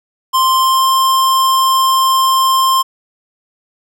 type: tone with pitch glide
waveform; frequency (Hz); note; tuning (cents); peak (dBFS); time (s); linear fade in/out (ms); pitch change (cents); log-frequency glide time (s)
square; 1046.5 to 1053.8; C6 to C6; 0 to +12; -10; 0.33-2.83; 20; +12; 0.56-0.87
effects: none